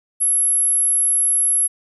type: tone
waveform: sine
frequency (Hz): 11175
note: F9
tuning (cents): 0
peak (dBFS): -14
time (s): 0.2-1.68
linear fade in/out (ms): 20
effects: none